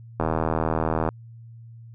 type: click train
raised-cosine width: 1 ms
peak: -9 dBFS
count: 72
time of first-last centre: 0.2-1.089 s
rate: 79.9 Hz
effects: added 115 Hz sine -41 dBFS peak until 1.94 s